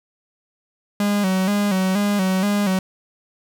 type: tone with vibrato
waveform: 45% pulse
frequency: 196 Hz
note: G3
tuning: in tune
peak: -17 dBFS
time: 1-2.79 s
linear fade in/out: 2 ms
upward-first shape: square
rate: 2.1 Hz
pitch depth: 74 cents each way
effects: none